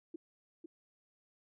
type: tone with echo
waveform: sine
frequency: 330 Hz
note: E4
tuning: 2 cents sharp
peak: -40 dBFS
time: 0.14-0.16 s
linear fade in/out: 5 ms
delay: 500 ms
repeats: 1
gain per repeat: -5 dB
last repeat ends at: 0.66 s
effects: none